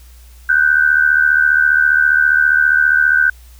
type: tone pair together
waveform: sine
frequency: 1480 / 1554.9 Hz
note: F#6 / G6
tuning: 0 / -15 cents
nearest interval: minor second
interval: 85 cents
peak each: -12 / -12 dBFS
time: 0.49-3.3 s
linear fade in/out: 5 ms
effects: added 60 Hz sine -38 dBFS peak until 3.59 s + white hiss -49 dBFS RMS until 3.59 s